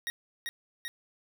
25% pulse tone with echo, 1877 Hz, A#6, 11 cents sharp, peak -28 dBFS, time 0.07-0.1 s, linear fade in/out 0 ms, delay 390 ms, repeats 2, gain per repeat -2 dB, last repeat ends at 0.88 s, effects none

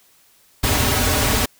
pink noise with comb filter, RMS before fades -18 dBFS, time 0.63-1.46 s, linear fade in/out 10 ms, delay 5.8 ms, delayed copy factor -0.95, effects white hiss -55 dBFS RMS until 1.59 s

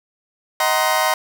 30% pulse chord, C half-diminished seventh, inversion first, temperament just, 627.9 / 753.5 / 941.9 / 1046.5 Hz, Eb5 / Gb5 / Bb5 / C6, +16 / +31 / +18 / 0 cents, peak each -19 dBFS, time 0.6-1.14 s, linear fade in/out 2 ms, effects none

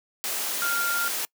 sine tone in noise, 1396.9 Hz, F6, in tune, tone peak -25 dBFS, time 0.62-1.08 s, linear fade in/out 0 ms, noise white, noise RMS -29 dBFS, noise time 0.24-1.25 s, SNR +1 dB, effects noise-tail reverb RT60 0.1 s tail -25 dB re dry + high-pass 300 Hz 12 dB/octave

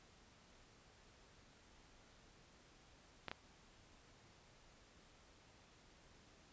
clicks, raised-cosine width 0.3 ms, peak -27 dBFS, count 2, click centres 3.283 / 3.315 s, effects pink hiss -66 dBFS RMS until 6.52 s + resampled to 16000 Hz

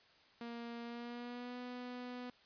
sawtooth tone with pitch glide, 234.9 to 247.4 Hz, A#3 to B3, +13 to +3 cents, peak -40 dBFS, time 0.41-2.3 s, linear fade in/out 2 ms, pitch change +90 cents, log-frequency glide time 0.83-1.58 s, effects white hiss -66 dBFS RMS until 2.45 s + resampled to 11025 Hz

